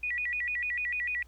sine tone with vibrato, 2191 Hz, C#7, 21 cents flat, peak -29 dBFS, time 0.03-1.23 s, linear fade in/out 5 ms, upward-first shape square, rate 6.7 Hz, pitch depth 210 cents each way, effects added 60 Hz sine -53 dBFS peak until 1.27 s + pink hiss -65 dBFS RMS until 1.27 s

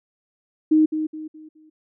sine tone with echo, 311.1 Hz, D#4, in tune, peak -12 dBFS, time 0.71-0.86 s, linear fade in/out 10 ms, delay 210 ms, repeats 4, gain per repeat -9 dB, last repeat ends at 1.7 s, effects none

